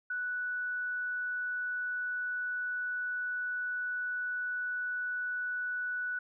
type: tone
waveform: sine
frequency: 1480 Hz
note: F#6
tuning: in tune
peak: -32 dBFS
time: 0.1-6.19 s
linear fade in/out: 5 ms
effects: none